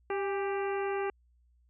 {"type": "harmonic tone with a mistuned harmonic", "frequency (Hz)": 393.1, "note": "G4", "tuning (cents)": 5, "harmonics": [1, 2, 3, 4, 5, 6, 7], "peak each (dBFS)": [-31, -37, -41, -43, -45, -47, -48], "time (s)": [0.1, 1.1], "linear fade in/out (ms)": 2, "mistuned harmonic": 2, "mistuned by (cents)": 49, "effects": ["added 60 Hz sine -63 dBFS peak until 1.69 s"]}